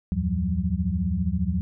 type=tone cluster; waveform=sine; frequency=75.5 / 88.5 / 107.5 / 174.3 / 188.9 Hz; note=D2 / F2 / A2 / F3 / F#3; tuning=+48 / +23 / -40 / -3 / +36 cents; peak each=-28 / -29 / -35 / -28 / -27 dBFS; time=0.12-1.61 s; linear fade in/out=0 ms; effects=none